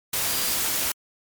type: tone in noise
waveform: sine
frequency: 4776 Hz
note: D8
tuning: 28 cents sharp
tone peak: -33 dBFS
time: 0.28-0.54 s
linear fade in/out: 5 ms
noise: white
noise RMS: -25 dBFS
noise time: 0.13-0.92 s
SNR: -11 dB
effects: MP3 96 kbps